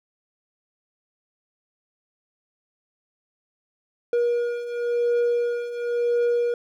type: beating tone pair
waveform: triangle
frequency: 476.9 / 477.85 Hz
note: A#4 / A#4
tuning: +39 / +43 cents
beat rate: 0.95 Hz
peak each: -25 / -20 dBFS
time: 4.13-6.54 s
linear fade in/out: 2 ms
effects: none